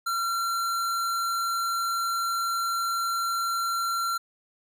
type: tone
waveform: square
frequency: 1366 Hz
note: F6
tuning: 39 cents flat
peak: -26 dBFS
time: 0.06-4.18 s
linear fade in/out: 10 ms
effects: none